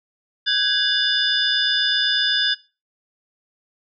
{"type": "tone cluster", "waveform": "sine", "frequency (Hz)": [1526, 1654, 2923, 3533, 4970], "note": ["G6", "G#6", "F#7", "A7", "D#8"], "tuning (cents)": [-47, -8, -22, 6, -3], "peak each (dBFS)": [-27, -24, -28, -19, -24], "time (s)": [0.46, 2.55], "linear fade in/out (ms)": 20, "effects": ["noise-tail reverb RT60 0.3 s tail -20 dB re dry"]}